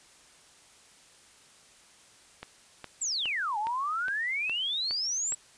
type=click train; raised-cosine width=0.3 ms; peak=-23 dBFS; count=8; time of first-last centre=2.43-5.323 s; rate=2.42 Hz
type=exponential two-way sweep; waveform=sine; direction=down then up; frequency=7902 to 811 to 7902 Hz; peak=-28 dBFS; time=3.01-5.35 s; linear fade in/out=10 ms; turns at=3.58 s
effects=white hiss -57 dBFS RMS until 5.57 s + resampled to 22050 Hz